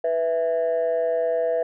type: tone pair together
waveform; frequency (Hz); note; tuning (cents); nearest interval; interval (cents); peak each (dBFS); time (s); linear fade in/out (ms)
sine; 493.9 / 659.3; B4 / E5; 0 / 0; perfect fourth; 500; -21; 0.04-1.63; 5
effects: tanh soft clip ceiling -16 dBFS